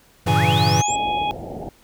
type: chord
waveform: square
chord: G diminished seventh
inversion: none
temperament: equal with one note detuned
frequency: 99.71 / 116.54 / 138.59 / 164.81 Hz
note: G2 / Bb2 / Db3 / Fb3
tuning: +30 / 0 / 0 / 0 cents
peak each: -22 / -23 / -24 / -23 dBFS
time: 0.26-0.82 s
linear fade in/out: 10 ms
type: harmonic tone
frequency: 831 Hz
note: G#5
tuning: 1 cent sharp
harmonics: 1 / 3 / 4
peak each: -20 / -31 / -31 dBFS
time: 0.28-1.31 s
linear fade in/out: 0 ms
type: linear sweep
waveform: sine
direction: up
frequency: 1122 to 7890 Hz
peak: -24 dBFS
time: 0.35-0.96 s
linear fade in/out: 10 ms
type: low-pass noise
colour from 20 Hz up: white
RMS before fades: -32 dBFS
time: 0.88-1.69 s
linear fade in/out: 2 ms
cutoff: 820 Hz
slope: 96 dB/octave
effects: pink hiss -54 dBFS RMS until 1.83 s